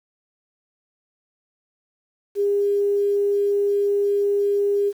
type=tone; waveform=sine; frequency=404.6 Hz; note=G#4; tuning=45 cents flat; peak=-17 dBFS; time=2.35-4.93 s; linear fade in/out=50 ms; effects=8-bit